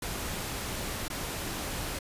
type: noise with dropouts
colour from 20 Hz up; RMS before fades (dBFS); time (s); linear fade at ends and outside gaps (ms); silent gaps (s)
pink; -35; 0.02-1.99; 5; 1.082-1.1
effects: resampled to 32000 Hz

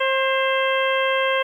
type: harmonic tone with a mistuned harmonic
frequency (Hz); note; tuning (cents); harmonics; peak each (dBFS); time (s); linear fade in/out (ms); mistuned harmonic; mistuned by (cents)
532; C5; +29; 1 / 2 / 3 / 4 / 5 / 6; -21 / -24 / -26 / -27 / -28 / -29; 0-1.43; 10; 4; -40
effects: 9-bit

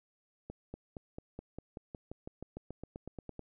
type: accelerating click train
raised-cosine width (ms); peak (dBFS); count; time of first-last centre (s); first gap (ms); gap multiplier
2; -29; 19; 0.5-3.393; 240; 0.95
effects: none

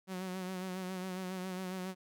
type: tone with vibrato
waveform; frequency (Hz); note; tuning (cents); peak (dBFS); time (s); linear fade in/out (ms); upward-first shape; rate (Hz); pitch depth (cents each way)
sawtooth; 185.4; F#3; +4; -34; 0.07-1.95; 50; sine; 7.3; 40
effects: none

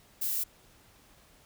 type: noise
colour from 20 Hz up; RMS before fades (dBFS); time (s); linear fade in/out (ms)
violet; -31; 0.21-0.44; 10
effects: pink hiss -60 dBFS RMS until 1.45 s

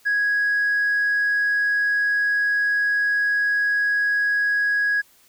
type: tone with tanh clipping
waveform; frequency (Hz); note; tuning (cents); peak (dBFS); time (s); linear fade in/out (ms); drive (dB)
triangle; 1660; G#6; -1; -18; 0.05-5.02; 20; 5
effects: white hiss -56 dBFS RMS until 5.28 s

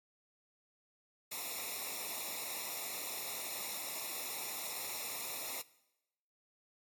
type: noise with comb filter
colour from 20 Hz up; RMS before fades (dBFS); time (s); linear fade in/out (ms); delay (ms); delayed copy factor
white; -41; 1.31-5.62; 10; 0.64; -1
effects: noise-tail reverb RT60 0.9 s tail -20 dB re dry + AAC 64 kbps

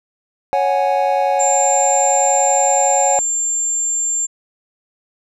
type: chord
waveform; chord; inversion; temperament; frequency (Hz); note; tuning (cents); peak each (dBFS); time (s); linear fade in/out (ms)
triangle; C# suspended fourth; none; equal; 554.4 / 740 / 830.6; C#5 / F#5 / G#5; 0 / 0 / 0; -16; 0.53-3.19; 0
type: tone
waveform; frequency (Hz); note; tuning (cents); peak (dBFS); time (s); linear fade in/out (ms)
sine; 7330; A#8; -30; -16; 1.39-4.27; 20
effects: none

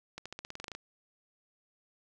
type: accelerating click train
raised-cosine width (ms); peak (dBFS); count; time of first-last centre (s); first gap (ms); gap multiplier
0.2; -24; 12; 0.18-0.75; 76; 0.92
effects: none

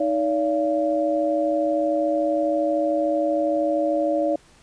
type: tone cluster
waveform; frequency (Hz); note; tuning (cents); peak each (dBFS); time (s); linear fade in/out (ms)
sine; 312.9 / 573 / 686; D#4 / D5 / F5; +10 / -43 / -31; -24 / -21 / -27; 0-4.36; 5
effects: pink hiss -54 dBFS RMS until 4.62 s + resampled to 22050 Hz

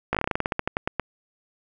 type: slowing click train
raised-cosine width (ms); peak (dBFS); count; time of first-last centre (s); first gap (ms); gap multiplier
0.5; -8; 17; 0.13-0.997; 17; 1.14
effects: none

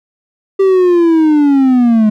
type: linear sweep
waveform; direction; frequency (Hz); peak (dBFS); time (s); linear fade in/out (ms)
triangle; down; 392 to 209.7; -4; 0.59-2.1; 10
effects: none

